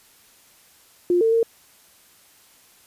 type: tone with pitch steps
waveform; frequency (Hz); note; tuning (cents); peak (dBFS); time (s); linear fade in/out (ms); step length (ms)
sine; 352.7 / 450.3 / 457.6; F4 / A4 / A#4; +17 / +40 / -32; -15; 1.1-1.43; 2; 110
effects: white hiss -54 dBFS RMS until 2.86 s + resampled to 32000 Hz

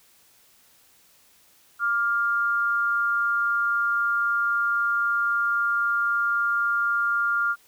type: tone pair together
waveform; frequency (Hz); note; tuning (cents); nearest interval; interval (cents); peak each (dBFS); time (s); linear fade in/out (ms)
sine; 1176.2 / 1400; D6 / F6; +2 / +4; minor third; 302; -29 / -21; 1.79-7.56; 50
effects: white hiss -58 dBFS RMS until 7.67 s

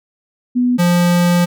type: tone pair in turn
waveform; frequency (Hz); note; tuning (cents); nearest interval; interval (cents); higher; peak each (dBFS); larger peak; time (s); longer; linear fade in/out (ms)
sine / square; 246.9 / 175.14; B3 / F3; 0 / +5; tritone; 595; first; -11; neither; 0.55-0.78 / 0.78-1.46; second; 20
effects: none

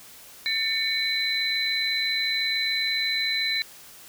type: tone cluster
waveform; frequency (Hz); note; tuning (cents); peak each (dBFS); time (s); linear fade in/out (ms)
sine; 1797 / 2236 / 4017; A6 / C#7 / B7; +36 / +14 / +29; -31 / -28 / -25; 0.46-3.62; 0
effects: white hiss -47 dBFS RMS until 4.08 s

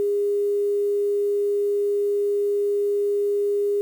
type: tone with quantisation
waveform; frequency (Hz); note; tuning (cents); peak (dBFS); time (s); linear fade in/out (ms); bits
sine; 407.5; G#4; -33; -19; 0-3.81; 0; 8
effects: none

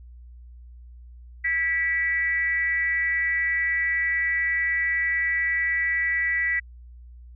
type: tone with frequency modulation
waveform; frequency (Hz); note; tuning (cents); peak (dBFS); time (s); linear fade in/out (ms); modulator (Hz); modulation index
sine; 1956; B6; -17; -21; 1.44-6.6; 10; 323; 0.5
effects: added 60 Hz sine -42 dBFS peak until 7.35 s

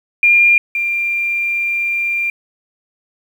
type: tone pair in turn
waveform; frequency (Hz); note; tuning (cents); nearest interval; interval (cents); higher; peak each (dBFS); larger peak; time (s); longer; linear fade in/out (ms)
sine; 2403 / 2384; D7 / D7; +39 / +25; unison; 14; first; -7 / -15; first; 0.23-0.58 / 0.75-2.3; second; 2
effects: 7-bit

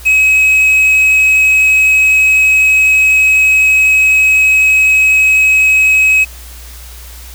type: tone with quantisation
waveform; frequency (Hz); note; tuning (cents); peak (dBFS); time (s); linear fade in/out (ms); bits
triangle; 2552; D#7; +43; -4; 0.05-6.25; 20; 5
effects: added 60 Hz sine -30 dBFS peak until 7.34 s + white hiss -35 dBFS RMS until 7.34 s

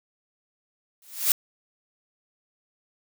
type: noise with exponential growth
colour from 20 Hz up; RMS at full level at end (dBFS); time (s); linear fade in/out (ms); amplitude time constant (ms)
blue; -17; 1.02-1.32; 1; 64
effects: none

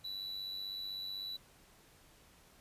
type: tone with amplitude modulation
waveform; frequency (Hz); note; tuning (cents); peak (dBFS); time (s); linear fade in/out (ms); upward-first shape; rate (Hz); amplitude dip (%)
triangle; 3951; B7; 0; -36; 0.04-1.37; 10; sine; 96; 50
effects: pink hiss -63 dBFS RMS until 2.6 s + resampled to 32000 Hz

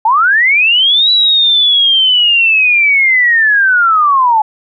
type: linear two-way sweep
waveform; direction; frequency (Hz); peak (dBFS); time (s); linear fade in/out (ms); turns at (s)
sine; up then down; 842 to 3951 to 842; -6; 0.05-4.42; 5; 1.11
effects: none

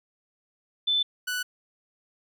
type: tone pair in turn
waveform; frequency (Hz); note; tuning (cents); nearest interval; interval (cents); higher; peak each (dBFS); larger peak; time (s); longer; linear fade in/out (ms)
sine / sawtooth; 3520 / 1484.3; A7 / F#6; 0 / +5; octave + minor third; 1495; first; -21 / -24; first; 0.87-1.03 / 1.27-1.43; neither; 10
effects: none

